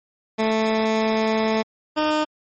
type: tone pair in turn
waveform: 15% pulse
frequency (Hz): 220 / 306.1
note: A3 / D#4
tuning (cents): 0 / -28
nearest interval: tritone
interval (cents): 572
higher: second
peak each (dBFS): -12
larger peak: neither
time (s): 0.38-1.63 / 1.96-2.25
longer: first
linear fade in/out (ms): 20
effects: low-pass 5000 Hz 12 dB/octave + MP3 32 kbps